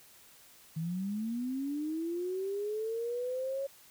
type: linear sweep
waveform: sine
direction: up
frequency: 155.7 to 554.4 Hz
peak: -32 dBFS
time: 0.76-3.67 s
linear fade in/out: 10 ms
effects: white hiss -58 dBFS RMS until 3.9 s